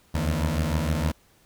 20% pulse beating tone pair, 75 / 81.5 Hz, D2 / E2, +37 / -19 cents, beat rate 6.5 Hz, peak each -21 / -21 dBFS, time 0.14-1.12 s, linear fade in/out 10 ms, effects pink hiss -60 dBFS RMS until 1.45 s

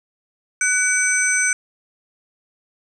sine tone cluster, 1492 / 2287 / 6100 / 8240 Hz, F#6 / D7 / G8 / C9, +14 / -47 / -48 / -28 cents, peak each -20 / -22 / -21 / -23 dBFS, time 0.61-1.53 s, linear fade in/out 2 ms, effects 8-bit

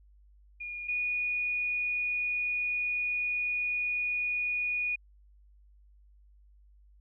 sine tone pair in turn, 2434 / 2458 Hz, D#7 / D#7, -39 / -22 cents, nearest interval unison, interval 17 cents, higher second, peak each -36 / -28 dBFS, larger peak second, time 0.6-0.88 / 0.88-4.96 s, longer second, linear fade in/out 10 ms, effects added 50 Hz sine -56 dBFS peak until 7 s

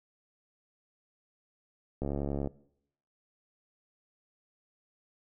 click train, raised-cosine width 2 ms, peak -20 dBFS, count 33, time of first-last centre 2.02-2.473 s, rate 70.6 Hz, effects noise-tail reverb RT60 0.7 s tail -20 dB re dry

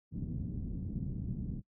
white low-pass noise, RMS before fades -38 dBFS, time 0.11-1.62 s, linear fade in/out 50 ms, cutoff 210 Hz, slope 24 dB/octave, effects noise-tail reverb RT60 0.1 s tail -24 dB re dry

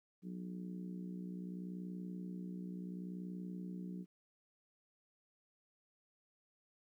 harmonic tone, 60.7 Hz, B1, 29 cents flat, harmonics 3 / 4 / 5 / 6 / 7, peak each -43 / -54 / -52 / -59 / -60 dBFS, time 0.22-4.06 s, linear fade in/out 50 ms, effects 13-bit

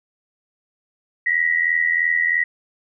sine tone pair together, 1892.5 / 1975.5 Hz, A#6 / B6, +26 / 0 cents, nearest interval minor second, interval 74 cents, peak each -19 dBFS, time 1.26-2.44 s, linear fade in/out 5 ms, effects none

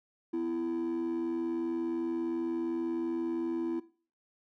triangle tone pair together, 250.9 / 333.7 Hz, B3 / E4, +28 / +21 cents, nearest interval perfect fourth, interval 493 cents, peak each -34 / -27 dBFS, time 0.33-3.8 s, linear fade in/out 10 ms, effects noise-tail reverb RT60 0.4 s tail -19 dB re dry + tanh soft clip ceiling -26 dBFS

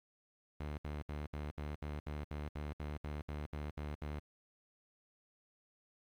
sawtooth tone bursts, 74.3 Hz, D2, 21 cents sharp, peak -36 dBFS, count 15, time 0.6-4.196 s, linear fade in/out 5 ms, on 180 ms, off 64 ms, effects low-pass 3000 Hz 12 dB/octave + 11-bit

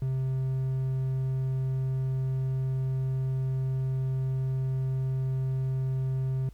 triangle tone, 131.6 Hz, C3, 10 cents sharp, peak -24 dBFS, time 0.02-6.49 s, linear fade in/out 2 ms, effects added 50 Hz sine -46 dBFS peak until 6.53 s + pink hiss -65 dBFS RMS until 6.53 s

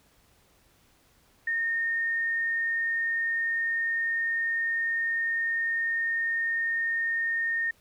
sine tone, 1835 Hz, A#6, 28 cents flat, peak -25 dBFS, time 1.47-7.71 s, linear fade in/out 5 ms, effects pink hiss -63 dBFS RMS until 7.8 s

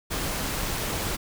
pink noise, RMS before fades -29 dBFS, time 0.1-1.17 s, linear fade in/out 20 ms, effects none

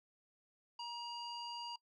square tone with low-pass filter, 949 Hz, A#5, 31 cents sharp, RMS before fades -45 dBFS, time 0.79-1.76 s, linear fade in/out 5 ms, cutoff 4400 Hz, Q 4.3, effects noise-tail reverb RT60 0.1 s tail -22 dB re dry

